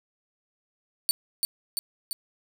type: tone with echo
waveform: 20% pulse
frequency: 4512 Hz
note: C#8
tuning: 30 cents sharp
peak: -14 dBFS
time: 1.09-1.11 s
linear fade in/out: 0 ms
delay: 340 ms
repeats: 3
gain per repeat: -3 dB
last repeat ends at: 2.13 s
effects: none